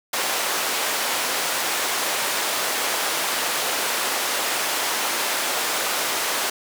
pink band-pass noise, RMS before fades -24 dBFS, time 0.13-6.5 s, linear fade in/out 5 ms, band 580 to 16000 Hz, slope 12 dB/octave, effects none

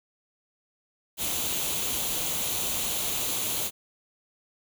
white noise with comb filter, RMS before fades -29 dBFS, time 1.17-3.71 s, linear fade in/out 50 ms, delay 0.29 ms, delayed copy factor +0.55, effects none

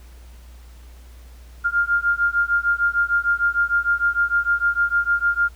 sine beating tone pair, 1400 / 1406.6 Hz, F6 / F6, +4 / +12 cents, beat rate 6.6 Hz, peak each -20 dBFS, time 1.64-5.49 s, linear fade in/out 20 ms, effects added 60 Hz sine -40 dBFS peak until 5.55 s + pink hiss -53 dBFS RMS until 5.55 s

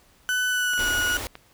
35% pulse tone with pitch glide, 1500 to 1455.6 Hz, F#6 to F#6, +23 to -29 cents, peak -20 dBFS, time 0.29-1.17 s, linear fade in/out 0 ms, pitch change -52 cents, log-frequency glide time 0.47-0.9 s
clicks, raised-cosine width 0.3 ms, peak -22 dBFS, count 7, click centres 0.735 / 0.779 / 0.935 / 0.974 / 1.02 / 1.155 / 1.354 s
pink band-stop noise, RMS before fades -32 dBFS, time 0.79-1.27 s, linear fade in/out 0 ms, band 110 to 220 Hz, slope 96 dB/octave
effects pink hiss -58 dBFS RMS until 1.53 s

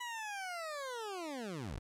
20% pulse linear sweep, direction down, 987.8 to 35.14 Hz, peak -35 dBFS, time 0-1.79 s, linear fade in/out 10 ms, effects low-pass 10000 Hz 12 dB/octave + 11-bit

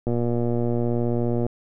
click train, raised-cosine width 2 ms, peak -12 dBFS, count 167, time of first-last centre 0.07-1.465 s, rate 119 Hz, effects none

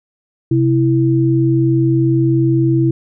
sine tone pair together, 130.81 / 329.6 Hz, C3 / E4, 0 / 0 cents, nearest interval octave + major third, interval 1600 cents, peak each -13 dBFS, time 0.51-2.91 s, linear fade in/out 5 ms, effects none

